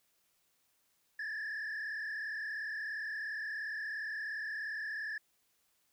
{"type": "tone with frequency modulation", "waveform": "sine", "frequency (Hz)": 1732, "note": "A6", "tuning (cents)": -28, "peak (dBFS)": -34, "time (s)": [1.19, 5.18], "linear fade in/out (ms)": 5, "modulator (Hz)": 37.1, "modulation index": 1.8, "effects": ["tanh soft clip ceiling -36 dBFS", "white hiss -75 dBFS RMS until 5.92 s"]}